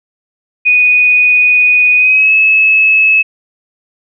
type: tone with pitch glide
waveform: sine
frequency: 2479 to 2590 Hz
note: D#7 to E7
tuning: -7 to -31 cents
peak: -5 dBFS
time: 0.65-3.23 s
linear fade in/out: 20 ms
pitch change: +76 cents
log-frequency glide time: 1.96-2.33 s
effects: none